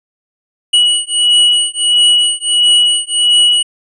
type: beating tone pair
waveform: square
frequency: 2926 / 2927.5 Hz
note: F#7 / F#7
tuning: -20 / -19 cents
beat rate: 1.5 Hz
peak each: -12 dBFS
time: 0.73-3.63 s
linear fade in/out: 10 ms
effects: resampled to 24000 Hz